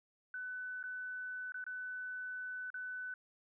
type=tone with dropouts; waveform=sine; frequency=1500 Hz; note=F#6; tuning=23 cents sharp; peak=-40 dBFS; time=0.34-3.14 s; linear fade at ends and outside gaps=2 ms; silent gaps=0.829-0.838 / 1.521-1.543 / 1.641-1.665 / 2.703-2.742 s; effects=none